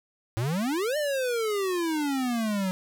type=exponential two-way sweep; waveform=square; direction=up then down; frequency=106.7 to 613 to 183.3 Hz; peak=-26 dBFS; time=0.37-2.71 s; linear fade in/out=0 ms; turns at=0.97 s; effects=9-bit